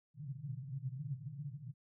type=band-pass noise; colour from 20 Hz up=white; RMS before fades=-44 dBFS; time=0.14-1.74 s; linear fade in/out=50 ms; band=120 to 150 Hz; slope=96 dB/octave; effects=none